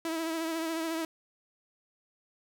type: tone with vibrato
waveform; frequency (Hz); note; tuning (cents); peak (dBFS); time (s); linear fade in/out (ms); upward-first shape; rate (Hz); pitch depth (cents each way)
sawtooth; 325.7; E4; -21; -27; 0.05-1.05; 2; triangle; 14; 45
effects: none